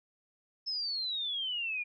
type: exponential sweep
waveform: sine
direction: down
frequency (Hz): 5274 to 2394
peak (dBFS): -32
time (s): 0.66-1.84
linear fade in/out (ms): 20
effects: none